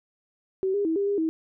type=tone with pitch steps; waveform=sine; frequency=380.6 / 405.8 / 323.4 / 400.1 / 404.6 / 321 Hz; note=F#4 / G#4 / E4 / G4 / G#4 / E4; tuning=+49 / -40 / -33 / +35 / -45 / -46 cents; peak=-22 dBFS; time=0.63-1.29 s; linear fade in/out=0 ms; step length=110 ms; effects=none